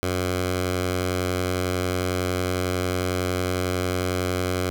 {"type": "tone with notch filter", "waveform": "10% pulse", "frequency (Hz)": 91, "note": "F#2", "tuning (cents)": -28, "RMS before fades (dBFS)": -25, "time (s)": [0.03, 4.7], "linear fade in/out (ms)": 0, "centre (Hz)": 210, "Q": 1.9, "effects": []}